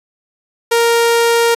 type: tone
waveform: sawtooth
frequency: 466.2 Hz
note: A#4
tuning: in tune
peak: -6 dBFS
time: 0.71-1.55 s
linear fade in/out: 10 ms
effects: resampled to 32000 Hz